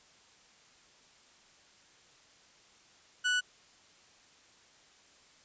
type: tone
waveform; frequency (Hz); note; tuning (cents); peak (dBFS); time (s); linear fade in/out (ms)
30% pulse; 1480; F#6; 0; -24; 3.24-3.41; 20
effects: white hiss -61 dBFS RMS until 5.44 s + resampled to 16000 Hz